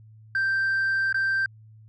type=tone with dropouts; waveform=sine; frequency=1568 Hz; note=G6; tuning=in tune; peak=-19 dBFS; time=0.35-1.46 s; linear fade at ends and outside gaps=2 ms; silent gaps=1.127-1.144 s; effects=tanh soft clip ceiling -20 dBFS + added 109 Hz sine -47 dBFS peak until 1.88 s